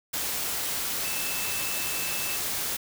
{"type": "tone in noise", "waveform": "sine", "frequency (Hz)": 2637, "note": "E7", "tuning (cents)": 0, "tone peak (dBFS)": -36, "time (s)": [1.04, 2.37], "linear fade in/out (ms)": 10, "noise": "white", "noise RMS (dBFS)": -30, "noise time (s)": [0.13, 2.77], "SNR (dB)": -9, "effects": []}